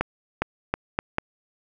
accelerating click train, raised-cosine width 0.5 ms, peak -7 dBFS, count 5, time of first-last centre 0.01-1.184 s, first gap 410 ms, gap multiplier 0.78, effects none

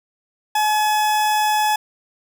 40% pulse tone, 851 Hz, G#5, 42 cents sharp, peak -15 dBFS, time 0.55-1.76 s, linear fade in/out 5 ms, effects none

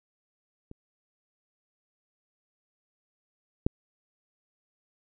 clicks, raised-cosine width 3 ms, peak -30 / -10 dBFS, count 2, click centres 0.714 / 3.665 s, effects none

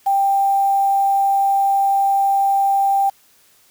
sine tone with quantisation, 789 Hz, G5, 11 cents sharp, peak -13 dBFS, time 0.06-3.1 s, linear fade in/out 10 ms, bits 6, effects white hiss -54 dBFS RMS until 3.7 s

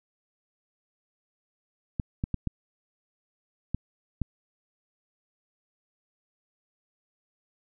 clicks, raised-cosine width 5 ms, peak -15 dBFS, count 6, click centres 1.998 / 2.239 / 2.343 / 2.473 / 3.746 / 4.217 s, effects none

